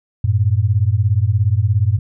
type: beating tone pair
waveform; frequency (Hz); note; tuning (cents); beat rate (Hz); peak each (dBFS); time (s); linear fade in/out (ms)
sine; 94.9 / 111.9; F#2 / A2; +44 / +30; 17; -15; 0.24-1.99; 5
effects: none